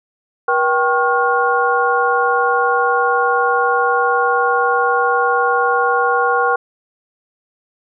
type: tone cluster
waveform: sine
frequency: 480.9 / 780 / 1092 / 1420 Hz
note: B4 / G5 / C#6 / F6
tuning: -46 / -9 / -26 / +28 cents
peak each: -18 dBFS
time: 0.48-6.56 s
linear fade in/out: 5 ms
effects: none